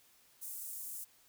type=high-pass noise; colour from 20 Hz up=pink; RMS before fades=-44 dBFS; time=0.41-1.05 s; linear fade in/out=20 ms; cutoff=8500 Hz; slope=24 dB/octave; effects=white hiss -66 dBFS RMS until 1.28 s